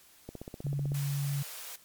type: click train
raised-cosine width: 2 ms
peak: -27 dBFS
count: 11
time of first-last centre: 0.29-0.919 s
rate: 15.9 Hz
type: tone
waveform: sine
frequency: 141.1 Hz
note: C#3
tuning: 31 cents sharp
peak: -29 dBFS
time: 0.64-1.43 s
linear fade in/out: 10 ms
type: high-pass noise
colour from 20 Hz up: white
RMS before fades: -43 dBFS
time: 0.94-1.76 s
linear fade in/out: 5 ms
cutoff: 470 Hz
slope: 48 dB/octave
effects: white hiss -59 dBFS RMS until 1.84 s + MP3 96 kbps